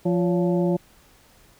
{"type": "harmonic tone with a mistuned harmonic", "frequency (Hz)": 174.61, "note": "F3", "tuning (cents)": 0, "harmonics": [1, 2, 3, 4, 5], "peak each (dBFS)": [-21, -23, -27, -35, -37], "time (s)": [0.05, 0.77], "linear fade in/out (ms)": 10, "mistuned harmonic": 3, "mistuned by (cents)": 120, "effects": ["pink hiss -55 dBFS RMS until 1.59 s"]}